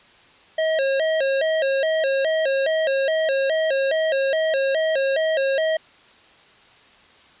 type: tone with vibrato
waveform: square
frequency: 587 Hz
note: D5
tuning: 1 cent flat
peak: -19 dBFS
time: 0.58-5.77 s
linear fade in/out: 5 ms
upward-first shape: square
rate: 2.4 Hz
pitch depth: 140 cents each way
effects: white hiss -51 dBFS RMS until 7.4 s + resampled to 8000 Hz